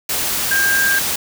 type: tone in noise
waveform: sine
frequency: 1600 Hz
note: G6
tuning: 35 cents sharp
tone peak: -14 dBFS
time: 0.51-0.99 s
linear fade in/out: 5 ms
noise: white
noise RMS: -20 dBFS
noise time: 0.09-1.16 s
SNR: +3 dB
effects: none